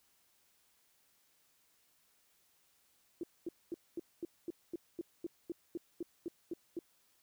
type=tone bursts; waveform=sine; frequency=340 Hz; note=F4; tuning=46 cents flat; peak=-36 dBFS; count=15; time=3.21-6.79 s; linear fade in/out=2 ms; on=24 ms; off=230 ms; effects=white hiss -72 dBFS RMS until 7.22 s